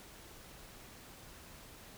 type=silence; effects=pink hiss -54 dBFS RMS until 1.97 s